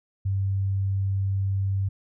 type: tone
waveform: sine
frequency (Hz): 97.4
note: G2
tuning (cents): -11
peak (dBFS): -22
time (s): 0.25-1.89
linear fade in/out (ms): 10
effects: none